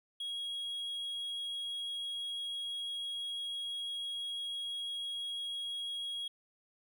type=tone; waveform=triangle; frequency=3302 Hz; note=G#7; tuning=11 cents flat; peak=-35 dBFS; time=0.2-6.28 s; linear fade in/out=5 ms; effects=none